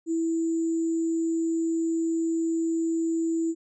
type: tone with sample-and-hold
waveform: sine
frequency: 328.4 Hz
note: E4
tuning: 6 cents flat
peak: -23 dBFS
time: 0.06-3.55 s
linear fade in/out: 50 ms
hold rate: 7350 Hz
effects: resampled to 22050 Hz